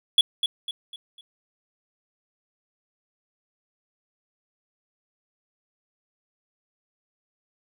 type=tone with echo; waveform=triangle; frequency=3377 Hz; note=G#7; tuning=28 cents sharp; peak=-11 dBFS; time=0.18-0.21 s; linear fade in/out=2 ms; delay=250 ms; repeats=4; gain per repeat=-8 dB; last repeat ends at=1.21 s; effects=none